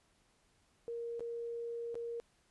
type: tone with dropouts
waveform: sine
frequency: 468 Hz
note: A#4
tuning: 7 cents sharp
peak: -38 dBFS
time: 0.88-2.2 s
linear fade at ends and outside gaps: 0 ms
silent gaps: 1.195-1.206 / 1.944-1.954 s
effects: pink hiss -72 dBFS RMS until 2.5 s + resampled to 24000 Hz